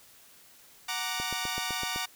10% pulse chord, Gb augmented, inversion none, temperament equal, 740 / 932.3 / 1174.7 Hz, Gb5 / Bb5 / D6, 0 / 0 / 0 cents, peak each -27 dBFS, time 0.88-2.06 s, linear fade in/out 10 ms
click train, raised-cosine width 2 ms, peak -25 dBFS, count 7, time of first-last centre 1.2-1.96 s, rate 7.89 Hz
effects white hiss -56 dBFS RMS until 2.15 s

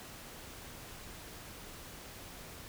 silence, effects pink hiss -49 dBFS RMS until 2.68 s

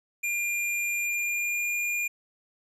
square tone with pitch glide, 2400 to 2415 Hz, D7 to D7, +37 to +48 cents, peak -27 dBFS, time 0.23-2.08 s, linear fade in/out 10 ms, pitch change +11 cents, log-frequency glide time 1.02-1.7 s, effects resampled to 32000 Hz + 11-bit

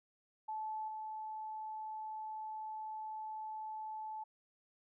sine tone with level steps, 868 Hz, A5, 24 cents flat, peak -38 / -41 dBFS, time 0.48-4.24 s, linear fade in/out 10 ms, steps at 0.88 s, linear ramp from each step 2 ms, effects none

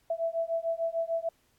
sine beating tone pair, 659.3 / 666 Hz, E5 / E5, 0 / +18 cents, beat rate 6.7 Hz, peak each -31 / -31 dBFS, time 0.1-1.29 s, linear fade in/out 5 ms, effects pink hiss -69 dBFS RMS until 1.58 s + AAC 64 kbps

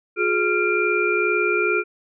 sine tone cluster, 359.8 / 422 / 1388 / 2384 Hz, F#4 / G#4 / F6 / D7, -48 / +28 / -11 / +25 cents, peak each -23 dBFS, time 0.16-1.84 s, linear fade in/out 50 ms, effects none

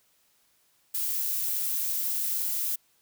violet noise, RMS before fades -29 dBFS, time 0.94-2.76 s, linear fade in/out 10 ms, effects white hiss -67 dBFS RMS until 3.01 s

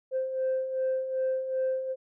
sine beating tone pair, 520 / 522.6 Hz, C5 / C5, -11 / -2 cents, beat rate 2.6 Hz, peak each -33 / -26 dBFS, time 0.11-1.96 s, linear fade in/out 50 ms, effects tanh soft clip ceiling -22 dBFS

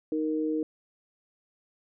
sine tone pair together, 311.1 / 466.1 Hz, D#4 / A#4, 0 / 0 cents, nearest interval perfect fifth, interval 700 cents, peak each -27 / -31 dBFS, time 0.12-0.63 s, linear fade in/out 2 ms, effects none

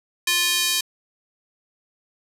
square tone with high-pass filter sweep, 350.1 Hz, F4, 4 cents sharp, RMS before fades -21 dBFS, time 0.27-0.81 s, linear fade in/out 5 ms, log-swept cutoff 2500 to 3800 Hz, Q 1.1, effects resampled to 32000 Hz + 7-bit

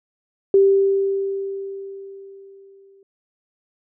sine tone with exponential decay, 392 Hz, G4, in tune, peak -9 dBFS, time 0.54-3.03 s, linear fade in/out 2 ms, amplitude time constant 540 ms, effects none

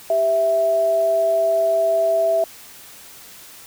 sine tone pair together, 395.1 / 659.3 Hz, G4 / E5, +14 / 0 cents, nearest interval major sixth, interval 886 cents, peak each -27 / -15 dBFS, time 0.1-2.44 s, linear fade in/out 2 ms, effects white hiss -42 dBFS RMS until 3.66 s

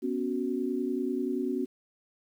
sine chord, B suspended second, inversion none, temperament equal, 246.9 / 277.2 / 370 Hz, B3 / C#4 / F#4, 0 / 0 / 0 cents, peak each -32 / -32 / -32 dBFS, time 0.02-1.66 s, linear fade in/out 20 ms, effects 10-bit

